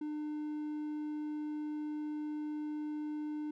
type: tone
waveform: triangle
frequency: 301.3 Hz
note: D4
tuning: 44 cents sharp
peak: -34 dBFS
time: 0.01-3.51 s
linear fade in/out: 5 ms
effects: none